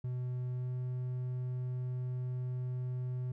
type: tone with pitch glide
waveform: triangle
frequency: 125.2 to 126 Hz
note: B2 to B2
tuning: +24 to +35 cents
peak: -32 dBFS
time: 0.04-3.32 s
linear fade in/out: 5 ms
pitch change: +11 cents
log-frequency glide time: 0.54-0.69 s
effects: none